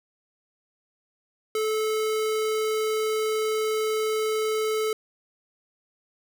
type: tone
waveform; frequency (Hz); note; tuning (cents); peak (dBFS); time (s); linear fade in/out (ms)
square; 434.5; A4; -22; -24; 1.55-4.93; 2
effects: none